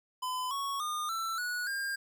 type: tone with pitch steps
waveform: square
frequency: 1012 / 1110 / 1217.5 / 1335.3 / 1464.6 / 1606.4 Hz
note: B5 / C#6 / D#6 / E6 / F#6 / G6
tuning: +42 / +2 / -38 / +22 / -18 / +42 cents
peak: -33 dBFS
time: 0.22-1.96 s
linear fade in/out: 10 ms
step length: 290 ms
effects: 12-bit